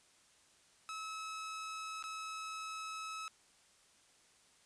sawtooth tone with dropouts, 1293 Hz, E6, 34 cents flat, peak -38 dBFS, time 0.89-3.28 s, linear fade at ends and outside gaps 0 ms, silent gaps 2.026-2.039 s, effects white hiss -67 dBFS RMS until 4.65 s + resampled to 22050 Hz

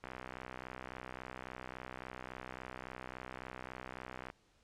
click train, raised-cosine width 0.5 ms, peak -29 dBFS, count 272, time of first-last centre 0.04-4.301 s, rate 63.6 Hz, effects pink hiss -71 dBFS RMS until 4.63 s + low-pass 7000 Hz 12 dB/octave

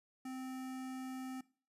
square tone with notch filter, 259.6 Hz, C4, 13 cents flat, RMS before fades -44 dBFS, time 0.25-1.41 s, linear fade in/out 5 ms, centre 3700 Hz, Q 1.6, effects noise-tail reverb RT60 0.4 s tail -20 dB re dry + resampled to 32000 Hz

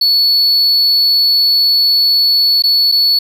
triangle tone with dropouts, 4422 Hz, C#8, 5 cents flat, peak -7 dBFS, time 0.01-3.19 s, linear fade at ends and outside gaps 5 ms, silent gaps 2.623-2.637 / 2.917-2.921 s, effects none

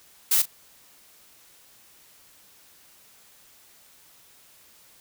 blue noise with echo, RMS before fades -20 dBFS, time 0.31-0.42 s, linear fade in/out 5 ms, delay 37 ms, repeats 1, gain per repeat -15 dB, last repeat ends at 0.457 s, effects white hiss -55 dBFS RMS until 5 s

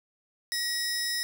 sawtooth tone pair together, 1912 / 5203 Hz, A#6 / E8, +43 / -23 cents, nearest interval octave + perfect fourth, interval 1734 cents, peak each -28 dBFS, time 0.52-1.23 s, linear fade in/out 0 ms, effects none

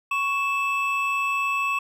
triangle tone pair together, 1108.7 / 2628 Hz, C#6 / E7, 0 / -6 cents, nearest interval octave + minor third, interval 1494 cents, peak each -23 dBFS, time 0.11-1.79 s, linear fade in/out 5 ms, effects none

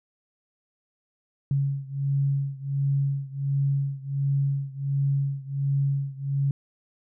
sine beating tone pair, 138.4 / 139.8 Hz, C#3 / C#3, -2 / +15 cents, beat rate 1.4 Hz, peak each -25 / -27 dBFS, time 1.51-6.51 s, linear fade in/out 2 ms, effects none

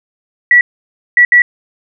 sine tone bursts at uneven times, 1943 Hz, B6, 29 cents flat, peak -3 dBFS, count 3, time 0.51-0.61 / 1.17-1.25 / 1.32-1.42 s, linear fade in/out 2 ms, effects none

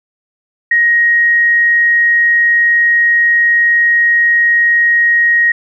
sine tone, 1881 Hz, A#6, 15 cents sharp, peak -7 dBFS, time 0.71-5.52 s, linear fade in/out 5 ms, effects none

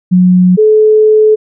sine tone pair in turn, 181.7 / 430.8 Hz, F#3 / A4, -31 / -37 cents, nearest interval octave + minor third, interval 1494 cents, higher second, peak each -3 dBFS, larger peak neither, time 0.11-0.57 / 0.57-1.36 s, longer second, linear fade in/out 20 ms, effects none

